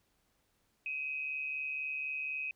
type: tone with amplitude modulation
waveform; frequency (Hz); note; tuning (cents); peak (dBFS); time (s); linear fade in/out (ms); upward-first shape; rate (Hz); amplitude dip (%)
sine; 2527; D#7; +26; -32; 0.86-2.51; 2; sine; 144; 60
effects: pink hiss -75 dBFS RMS until 2.55 s